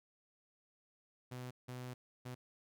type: tone bursts at uneven times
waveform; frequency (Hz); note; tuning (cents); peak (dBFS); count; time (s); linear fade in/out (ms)
sawtooth; 125.5; B2; +28; -40; 3; 1.31-1.51 / 1.68-1.94 / 2.25-2.35; 10
effects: none